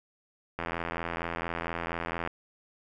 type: click train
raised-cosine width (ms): 0.5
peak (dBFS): -17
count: 143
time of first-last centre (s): 0.59-2.274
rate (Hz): 84.3
effects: none